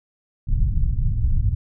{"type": "low-pass noise", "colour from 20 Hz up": "pink", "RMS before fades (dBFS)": -19, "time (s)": [0.47, 1.55], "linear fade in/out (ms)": 10, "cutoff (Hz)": 120, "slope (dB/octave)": 24, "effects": []}